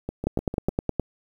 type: two click trains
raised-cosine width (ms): 2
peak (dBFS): -9 / -16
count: 8 / 5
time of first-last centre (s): 0.27-0.997 / 0.09-0.691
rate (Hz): 9.63 / 6.66
effects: 8-bit